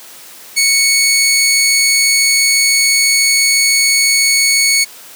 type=tone; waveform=15% pulse; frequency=2217 Hz; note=C#7; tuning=in tune; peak=-3 dBFS; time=0.56-4.85 s; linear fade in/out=20 ms; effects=white hiss -36 dBFS RMS until 5.15 s + high-pass 200 Hz 12 dB/octave